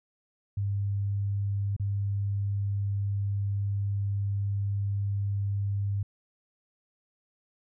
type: tone with dropouts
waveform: sine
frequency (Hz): 100.2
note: G2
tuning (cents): +38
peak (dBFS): -26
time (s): 0.57-6.03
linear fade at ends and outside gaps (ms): 5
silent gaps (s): 1.765-1.797
effects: none